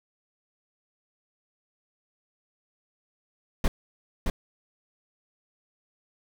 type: noise with echo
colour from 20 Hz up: brown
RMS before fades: -21 dBFS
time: 3.64-3.68 s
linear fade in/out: 2 ms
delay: 620 ms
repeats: 1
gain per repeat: -4 dB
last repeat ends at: 4.3 s
effects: none